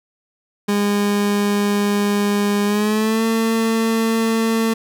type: tone with pitch glide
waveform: 30% pulse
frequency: 204.3 to 225.4 Hz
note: G#3 to A3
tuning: -28 to +42 cents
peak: -13 dBFS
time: 0.68-4.74 s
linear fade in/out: 10 ms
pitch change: +170 cents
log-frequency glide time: 2.65-3.24 s
effects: none